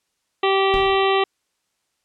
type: harmonic tone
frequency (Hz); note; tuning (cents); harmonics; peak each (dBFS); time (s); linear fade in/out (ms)
388.4; G4; -16; 1 / 2 / 3 / 5 / 6 / 7 / 8 / 9 / 10; -18 / -22 / -23 / -28 / -32 / -28 / -29 / -34 / -34; 0.43-1.24; 5
type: noise with exponential decay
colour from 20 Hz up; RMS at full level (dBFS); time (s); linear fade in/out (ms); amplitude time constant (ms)
brown; -27; 0.74-1.2; 0; 100
effects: white hiss -72 dBFS RMS until 2.04 s + low-pass 9000 Hz 12 dB/octave